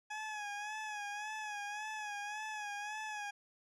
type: tone with vibrato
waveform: 20% pulse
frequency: 840 Hz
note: G#5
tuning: 19 cents sharp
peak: -35 dBFS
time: 0.1-3.31 s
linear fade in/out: 10 ms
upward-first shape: sine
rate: 1.8 Hz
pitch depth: 53 cents each way
effects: low-pass 7000 Hz 12 dB/octave